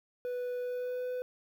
triangle tone with pitch glide, 493.9 to 500.5 Hz, B4 to B4, 0 to +23 cents, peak -31 dBFS, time 0.25-1.22 s, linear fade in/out 0 ms, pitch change +23 cents, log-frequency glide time 0.61-1.1 s, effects 10-bit

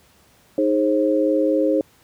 sine chord, Ab major, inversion second, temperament equal with one note detuned, 311.1 / 415.3 / 534.2 Hz, Eb4 / Ab4 / C5, 0 / 0 / +36 cents, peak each -19 / -23 / -19 dBFS, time 0.58-1.81 s, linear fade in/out 2 ms, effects pink hiss -55 dBFS RMS until 2.03 s + high-pass 60 Hz 12 dB/octave

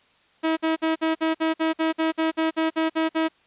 sawtooth tone bursts, 321.1 Hz, E4, 45 cents flat, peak -16 dBFS, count 15, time 0.43-3.286 s, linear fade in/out 20 ms, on 140 ms, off 54 ms, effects white hiss -60 dBFS RMS until 3.46 s + resampled to 8000 Hz

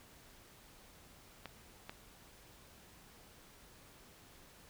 clicks, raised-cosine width 0.3 ms, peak -28 dBFS, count 2, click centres 1.457 / 1.895 s, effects pink hiss -60 dBFS RMS until 4.69 s

